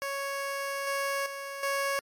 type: tone with level steps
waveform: 15% pulse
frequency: 554.4 Hz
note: C#5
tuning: in tune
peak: -25 / -22 / -30 / -21 dBFS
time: 0.02-1.99 s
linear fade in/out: 0 ms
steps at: 0.87 / 1.26 / 1.63 s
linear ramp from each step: 2 ms
effects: MP3 64 kbps